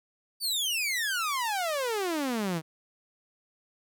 sawtooth exponential sweep, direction down, 4693 to 153.7 Hz, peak -24 dBFS, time 0.4-2.62 s, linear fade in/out 50 ms, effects none

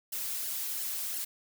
blue noise with flanger, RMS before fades -35 dBFS, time 0.12-1.25 s, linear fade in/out 10 ms, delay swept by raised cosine 0.82 to 4.22 ms, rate 2.9 Hz, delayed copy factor -0.95, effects none

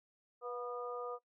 harmonic tone with a mistuned harmonic, 244.3 Hz, B3, 19 cents flat, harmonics 2 / 3 / 4 / 5, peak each -41 / -49 / -53 / -45 dBFS, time 0.41-1.19 s, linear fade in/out 50 ms, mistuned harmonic 3, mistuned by -33 cents, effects noise-tail reverb RT60 0.1 s tail -18 dB re dry

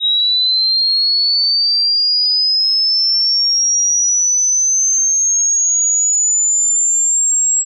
sine linear sweep, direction up, 3800 to 7660 Hz, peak -11 dBFS, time 0-7.65 s, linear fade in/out 50 ms, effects none

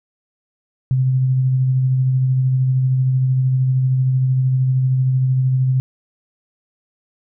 sine tone with tremolo, 130 Hz, C3, 11 cents flat, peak -12 dBFS, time 0.91-5.8 s, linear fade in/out 0 ms, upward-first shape sine, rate 13 Hz, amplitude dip 25%, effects none

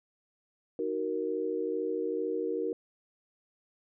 sine chord, D# minor, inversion none, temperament just, 311.1 / 373.4 / 466.7 Hz, D#4 / F#4 / A#4, 0 / +16 / +2 cents, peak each -36 / -34 / -32 dBFS, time 0.79-2.73 s, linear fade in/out 2 ms, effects none

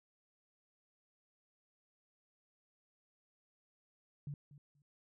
sine tone with echo, 143.8 Hz, D3, 36 cents flat, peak -40 dBFS, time 4.27-4.34 s, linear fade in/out 2 ms, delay 240 ms, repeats 2, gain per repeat -15 dB, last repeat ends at 4.82 s, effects none

